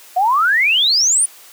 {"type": "exponential sweep", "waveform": "sine", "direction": "up", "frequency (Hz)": [698.5, 9880], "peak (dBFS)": -11, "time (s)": [0.16, 1.26], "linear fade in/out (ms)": 10, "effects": ["white hiss -42 dBFS RMS until 1.52 s", "high-pass 400 Hz 12 dB/octave"]}